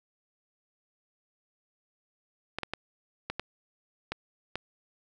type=clicks; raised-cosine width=0.3 ms; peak=-16 dBFS; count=7; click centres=2.586 / 2.633 / 2.736 / 3.3 / 3.396 / 4.12 / 4.556 s; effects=none